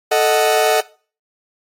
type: chord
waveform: 40% pulse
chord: D# diminished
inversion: second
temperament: equal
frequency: 440 / 622.3 / 740 Hz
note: A4 / D#5 / F#5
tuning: 0 / 0 / 0 cents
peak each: -16 dBFS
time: 0.11-0.81 s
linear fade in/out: 10 ms
effects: noise-tail reverb RT60 0.4 s tail -21 dB re dry + AAC 48 kbps